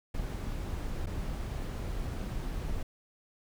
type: noise with dropouts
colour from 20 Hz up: brown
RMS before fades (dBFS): -35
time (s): 0.14-2.83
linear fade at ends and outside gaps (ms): 5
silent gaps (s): 1.06-1.068
effects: none